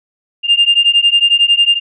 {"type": "beating tone pair", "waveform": "sine", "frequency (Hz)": [2800, 2811], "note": ["F7", "F7"], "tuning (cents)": [4, 11], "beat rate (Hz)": 11, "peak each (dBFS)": -10, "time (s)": [0.43, 1.8], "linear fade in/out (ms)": 50, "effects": ["tanh soft clip ceiling -1 dBFS"]}